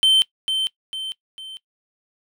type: tone with echo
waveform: triangle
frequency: 3098 Hz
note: G7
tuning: 21 cents flat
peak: -10 dBFS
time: 0.03-0.22 s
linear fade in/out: 0 ms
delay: 450 ms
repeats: 3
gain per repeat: -7 dB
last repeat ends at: 1.57 s
effects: noise-tail reverb RT60 0.1 s tail -20 dB re dry